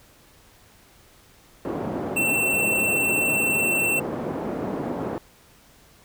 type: band-pass noise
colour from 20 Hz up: pink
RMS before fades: -29 dBFS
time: 1.65-5.18 s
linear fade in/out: 0 ms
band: 210 to 640 Hz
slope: 12 dB/octave
type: tone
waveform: square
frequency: 2696 Hz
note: E7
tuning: 38 cents sharp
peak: -21 dBFS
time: 2.16-4 s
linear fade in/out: 10 ms
effects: pink hiss -54 dBFS RMS until 6.04 s